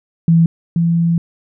sine tone pair in turn, 165.9 / 168.31 Hz, E3 / E3, +11 / +36 cents, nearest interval unison, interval 25 cents, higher second, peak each -7 / -11 dBFS, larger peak first, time 0.28-0.46 / 0.76-1.18 s, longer second, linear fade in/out 2 ms, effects none

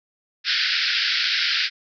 white band-pass noise, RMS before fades -22 dBFS, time 0.44-1.7 s, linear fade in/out 50 ms, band 1400 to 5200 Hz, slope 96 dB/octave, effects none

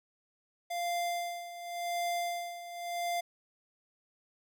square tone with tremolo, 695 Hz, F5, 9 cents flat, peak -31 dBFS, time 0.7-3.21 s, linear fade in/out 10 ms, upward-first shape sine, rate 0.9 Hz, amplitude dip 75%, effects none

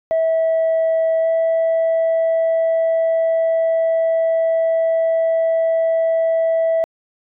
sine tone with pitch glide, 650 to 654.9 Hz, E5 to E5, -24 to -11 cents, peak -12 dBFS, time 0.11-6.84 s, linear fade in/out 0 ms, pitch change +13 cents, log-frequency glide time 1.21-1.27 s, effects tanh soft clip ceiling -12 dBFS

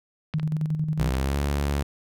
clicks, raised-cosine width 0.3 ms, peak -20 dBFS, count 3, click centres 0.338 / 0.397 / 1.145 s
sine tone with tremolo, 155 Hz, D#3, 6 cents flat, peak -21 dBFS, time 0.34-1.09 s, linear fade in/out 5 ms, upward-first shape square, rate 11 Hz, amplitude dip 50%
sawtooth tone with pitch glide, 64.2 to 71.23 Hz, C2 to C#2, -32 to +48 cents, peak -19 dBFS, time 0.99-1.83 s, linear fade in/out 10 ms, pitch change +180 cents, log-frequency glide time 1.11-1.38 s
effects none

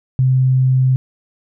sine tone, 129.9 Hz, C3, 12 cents flat, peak -10 dBFS, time 0.19-0.96 s, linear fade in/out 0 ms, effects none

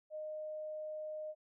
sine tone, 616 Hz, D#5, 17 cents flat, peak -40 dBFS, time 0.1-1.35 s, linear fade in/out 50 ms, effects none

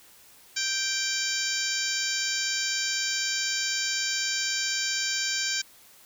harmonic tone with a mistuned harmonic, 784 Hz, G5, in tune, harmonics 2 / 3 / 4 / 5 / 6 / 7 / 8 / 9, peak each -33 / -35 / -36 / -37 / -33 / -33 / -36 / -33 dBFS, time 0.56-5.62 s, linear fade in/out 10 ms, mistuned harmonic 5, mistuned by -32 cents, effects white hiss -54 dBFS RMS until 6.05 s

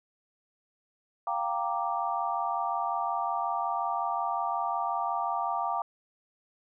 sine chord, G minor seventh, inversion third, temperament equal, 698.5 / 784 / 932.3 / 1174.7 Hz, F5 / G5 / Bb5 / D6, 0 / 0 / 0 / 0 cents, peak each -33 dBFS, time 1.27-5.82 s, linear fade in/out 2 ms, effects none

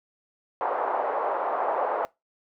white band-pass noise, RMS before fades -27 dBFS, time 0.61-2.05 s, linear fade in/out 0 ms, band 490 to 980 Hz, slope 24 dB/octave, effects noise-tail reverb RT60 0.2 s tail -22 dB re dry

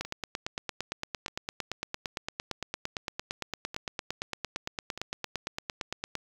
two click trains, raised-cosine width 0.2 ms, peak -22 / -15 dBFS, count 5 / 55, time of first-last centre 0.05-4.976 / 0.01-6.153 s, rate 0.812 / 8.79 Hz, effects 7-bit

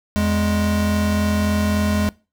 square tone pair together, 83.9 / 208.2 Hz, E2 / G#3, +31 / +5 cents, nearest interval octave + major third, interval 1574 cents, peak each -22 / -19 dBFS, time 0.16-2.09 s, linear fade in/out 0 ms, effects noise-tail reverb RT60 0.3 s tail -22 dB re dry

